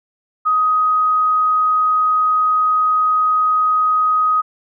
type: tone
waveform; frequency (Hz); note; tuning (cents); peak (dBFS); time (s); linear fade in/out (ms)
sine; 1255; D#6; +15; -12; 0.45-4.42; 20
effects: none